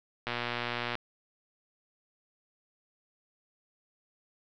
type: click train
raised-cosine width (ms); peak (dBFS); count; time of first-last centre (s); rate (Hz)
0.3; -16; 83; 0.27-0.953; 120
effects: low-pass 5000 Hz 12 dB/octave